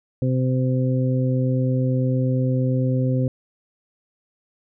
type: harmonic tone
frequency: 128.8 Hz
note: C3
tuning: 27 cents flat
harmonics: 1 / 2 / 3 / 4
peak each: -19 / -24 / -33 / -28 dBFS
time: 0.22-3.28 s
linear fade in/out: 2 ms
effects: none